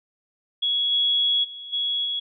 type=tone with level steps; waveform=sine; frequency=3347 Hz; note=G#7; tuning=13 cents sharp; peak=-20 / -18 / -35 / -22 / -24 dBFS; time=0.62-2.2 s; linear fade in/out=10 ms; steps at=0.91 / 1.43 / 1.72 / 2.04 s; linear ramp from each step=20 ms; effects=none